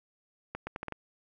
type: accelerating click train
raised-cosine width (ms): 0.5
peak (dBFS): -21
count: 6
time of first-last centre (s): 0.55-0.923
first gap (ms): 120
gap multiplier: 0.76
effects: none